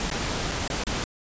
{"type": "noise with dropouts", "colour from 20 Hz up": "pink", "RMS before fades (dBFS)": -28, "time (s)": [0, 1.04], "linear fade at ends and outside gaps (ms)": 1, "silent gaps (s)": [[0.101, 0.113], [0.514, 0.518], [0.678, 0.701], [0.837, 0.868]], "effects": ["resampled to 16000 Hz"]}